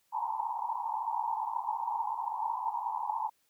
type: band-pass noise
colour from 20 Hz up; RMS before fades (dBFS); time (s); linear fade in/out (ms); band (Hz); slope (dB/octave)
pink; -34; 0.12-3.3; 20; 840 to 980; 96
effects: white hiss -73 dBFS RMS until 3.49 s